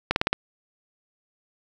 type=slowing click train; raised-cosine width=0.3 ms; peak=-4 dBFS; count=5; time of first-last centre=0.11-0.33 s; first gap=51 ms; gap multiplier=1.05; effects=7-bit